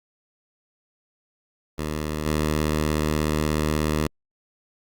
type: tone with level steps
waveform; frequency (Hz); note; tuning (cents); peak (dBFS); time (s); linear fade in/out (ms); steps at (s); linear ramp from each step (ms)
10% pulse; 76.6; D#2; -27; -18 / -13; 1.78-4.07; 5; 2.26; 5
effects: Opus 48 kbps